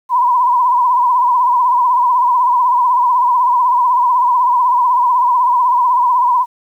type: tone with vibrato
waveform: sine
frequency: 987.8 Hz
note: B5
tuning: in tune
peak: -9 dBFS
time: 0.09-6.46 s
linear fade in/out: 50 ms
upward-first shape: triangle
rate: 16 Hz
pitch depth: 94 cents each way
effects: 8-bit